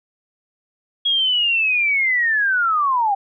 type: linear sweep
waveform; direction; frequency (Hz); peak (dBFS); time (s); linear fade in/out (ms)
sine; down; 3317 to 771; -15; 1.05-3.15; 10
effects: none